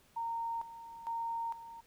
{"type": "tone with tremolo", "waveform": "sine", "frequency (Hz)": 922, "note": "A#5", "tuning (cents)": -19, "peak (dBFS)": -34, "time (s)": [0.16, 1.81], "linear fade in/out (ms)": 10, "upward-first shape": "square", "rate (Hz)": 1.1, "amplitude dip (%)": 75, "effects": ["pink hiss -66 dBFS RMS until 1.86 s"]}